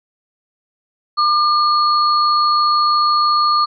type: tone pair together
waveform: sine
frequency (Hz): 1200 / 4337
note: D6 / C#8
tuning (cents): +37 / -39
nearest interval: octave + minor seventh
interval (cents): 2224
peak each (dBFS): -12 / -20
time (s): 1.17-3.66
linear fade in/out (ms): 20
effects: none